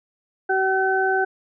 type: harmonic tone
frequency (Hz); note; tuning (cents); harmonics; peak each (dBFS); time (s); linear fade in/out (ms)
380.8; F#4; +50; 1 / 2 / 4; -22 / -22 / -22; 0.49-1.25; 10
effects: none